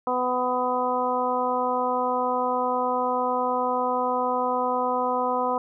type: harmonic tone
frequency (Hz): 250.5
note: B3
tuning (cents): +25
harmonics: 1 / 2 / 3 / 4 / 5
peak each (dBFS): -32 / -27 / -28 / -26 / -31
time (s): 0.07-5.58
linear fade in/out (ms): 2
effects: none